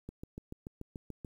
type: click train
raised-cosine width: 3 ms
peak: -29 dBFS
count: 9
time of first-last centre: 0.09-1.248 s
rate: 6.91 Hz
effects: 10-bit